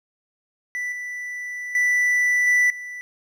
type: tone with level steps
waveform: triangle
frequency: 1975.5 Hz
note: B6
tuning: in tune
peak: -23 / -27 / -15 / -13 / -30 dBFS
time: 0.75-3.01 s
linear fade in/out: 0 ms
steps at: 0.92 / 1.75 / 2.47 / 2.7 s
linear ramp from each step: 2 ms
effects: none